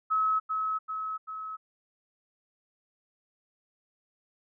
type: tone with echo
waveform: sine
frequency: 1287 Hz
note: E6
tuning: 42 cents flat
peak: -23 dBFS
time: 0.1-0.4 s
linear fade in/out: 20 ms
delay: 390 ms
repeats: 3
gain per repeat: -4 dB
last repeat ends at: 1.57 s
effects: none